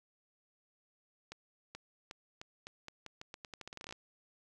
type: accelerating click train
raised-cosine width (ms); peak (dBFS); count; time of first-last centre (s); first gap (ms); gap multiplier
0.2; -28; 21; 1.32-3.925; 430; 0.84
effects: none